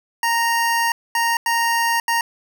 25% pulse tone bursts at uneven times, 929 Hz, A#5, 6 cents flat, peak -13 dBFS, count 4, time 0.23-0.92 / 1.15-1.37 / 1.46-2 / 2.08-2.21 s, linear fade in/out 2 ms, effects none

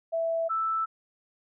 sine tone pair in turn, 660 / 1320 Hz, E5 / E6, +2 / +2 cents, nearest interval octave, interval 1200 cents, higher second, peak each -25 dBFS, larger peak neither, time 0.12-0.49 / 0.49-0.86 s, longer neither, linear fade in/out 20 ms, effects none

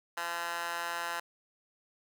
15% pulse tone with high-pass filter, 170.9 Hz, F3, 37 cents flat, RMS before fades -36 dBFS, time 0.17-1.2 s, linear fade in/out 5 ms, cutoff 1100 Hz, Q 5.7, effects none

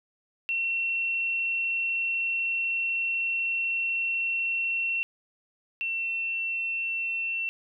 sine tone pair in turn, 2716 / 2701 Hz, F7 / E7, -49 / +42 cents, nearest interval unison, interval 9 cents, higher first, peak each -25 / -27 dBFS, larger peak first, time 0.49-5.03 / 5.81-7.49 s, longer first, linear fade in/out 0 ms, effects none

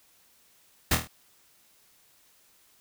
pink noise with echo, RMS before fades -22 dBFS, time 0.91-0.95 s, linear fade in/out 5 ms, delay 25 ms, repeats 5, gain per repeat -5 dB, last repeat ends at 1.075 s, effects white hiss -62 dBFS RMS until 2.8 s

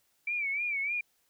sine tone with vibrato, 2311 Hz, D7, 28 cents flat, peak -29 dBFS, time 0.27-1.01 s, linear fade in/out 5 ms, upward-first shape sine, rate 3.3 Hz, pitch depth 96 cents each way, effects white hiss -72 dBFS RMS until 1.29 s

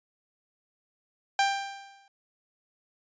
sawtooth tone with exponential decay, 791 Hz, G5, 15 cents sharp, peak -16 dBFS, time 1.39-2.08 s, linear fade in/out 2 ms, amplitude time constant 150 ms, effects resampled to 16000 Hz

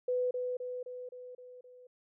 sine tone with echo, 498.9 Hz, B4, 17 cents sharp, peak -28 dBFS, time 0.08-0.31 s, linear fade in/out 5 ms, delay 260 ms, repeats 6, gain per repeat -4 dB, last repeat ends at 1.87 s, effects none

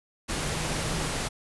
sine tone in noise, 155.56 Hz, D#3, in tune, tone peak -36 dBFS, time 0.43-1.12 s, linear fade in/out 20 ms, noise pink, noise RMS -30 dBFS, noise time 0.28-1.29 s, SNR -9 dB, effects resampled to 24000 Hz

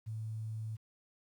sine tone with quantisation, 110 Hz, A2, in tune, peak -37 dBFS, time 0.06-0.77 s, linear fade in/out 20 ms, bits 11, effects none

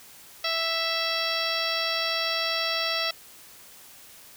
harmonic tone with a mistuned harmonic, 659.3 Hz, E5, in tune, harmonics 1 / 2 / 3 / 4 / 5 / 6 / 7 / 8, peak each -33 / -33 / -33 / -33 / -33 / -33 / -33 / -33 dBFS, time 0.44-3.11 s, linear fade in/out 5 ms, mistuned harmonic 8, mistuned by +51 cents, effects white hiss -49 dBFS RMS until 4.36 s

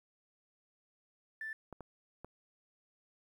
sine tone, 1764 Hz, A6, 4 cents sharp, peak -39 dBFS, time 1.41-1.53 s, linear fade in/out 2 ms
clicks, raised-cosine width 1 ms, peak -32 dBFS, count 3, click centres 1.727 / 1.807 / 2.246 s
effects 11-bit

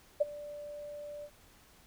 sine tone with ADSR envelope, 587.3 Hz, D5, in tune, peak -21 dBFS, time 0.2-1.3 s, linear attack 14 ms, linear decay 21 ms, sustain -20 dB, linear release 61 ms, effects pink hiss -61 dBFS RMS until 1.86 s

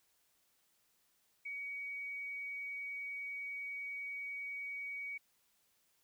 sine tone, 2255 Hz, C#7, 29 cents sharp, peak -40 dBFS, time 1.45-5.18 s, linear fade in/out 10 ms, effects white hiss -75 dBFS RMS until 6.03 s

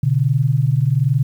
sine tone pair together, 123.2 / 144.35 Hz, B2 / D3, -4 / -30 cents, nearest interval minor third, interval 274 cents, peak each -16 / -16 dBFS, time 0.03-1.23 s, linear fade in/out 5 ms, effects 8-bit

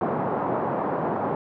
white band-pass noise, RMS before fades -26 dBFS, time 0.01-1.35 s, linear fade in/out 2 ms, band 130 to 970 Hz, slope 24 dB/octave, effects none

